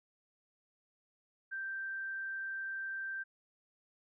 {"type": "tone", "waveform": "sine", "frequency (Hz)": 1568, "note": "G6", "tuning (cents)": 0, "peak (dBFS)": -37, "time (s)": [1.51, 3.24], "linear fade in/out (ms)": 20, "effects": []}